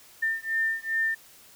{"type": "beating tone pair", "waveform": "sine", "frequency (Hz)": [1800, 1802.5], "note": ["A6", "A6"], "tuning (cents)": [39, 41], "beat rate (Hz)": 2.5, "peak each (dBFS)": -28, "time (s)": [0.22, 1.15], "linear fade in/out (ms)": 10, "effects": ["white hiss -53 dBFS RMS until 1.55 s"]}